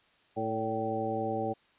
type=harmonic tone with a mistuned harmonic; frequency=110.6 Hz; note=A2; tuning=9 cents sharp; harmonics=1 / 2 / 3 / 4 / 5 / 7; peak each=-40 / -38 / -37 / -36 / -36 / -34 dBFS; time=0.36-1.54 s; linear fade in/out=20 ms; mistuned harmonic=5; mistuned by=+39 cents; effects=white hiss -65 dBFS RMS until 1.78 s + resampled to 8000 Hz